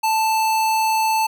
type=tone; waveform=square; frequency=881 Hz; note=A5; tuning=2 cents sharp; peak=-17 dBFS; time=0.03-1.27 s; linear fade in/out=10 ms; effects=none